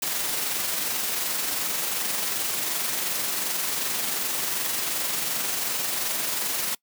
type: noise with amplitude modulation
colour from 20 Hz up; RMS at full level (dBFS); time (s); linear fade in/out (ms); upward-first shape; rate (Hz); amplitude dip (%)
white; -26; 0.02-6.75; 5; sine; 22.7; 30
effects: noise-tail reverb RT60 0.1 s tail -24 dB re dry + high-pass 150 Hz 12 dB/octave